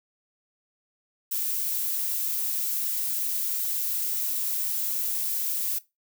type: noise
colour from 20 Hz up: violet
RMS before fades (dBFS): -28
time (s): 1.31-5.79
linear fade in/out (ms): 10
effects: noise-tail reverb RT60 0.2 s tail -18 dB re dry